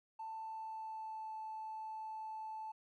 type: tone with pitch glide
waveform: triangle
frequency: 887 to 874.8 Hz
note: A5 to A5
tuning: +14 to -10 cents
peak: -39 dBFS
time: 0.19-2.72 s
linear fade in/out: 10 ms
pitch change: -24 cents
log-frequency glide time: 0.3-1.35 s
effects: tanh soft clip ceiling -40 dBFS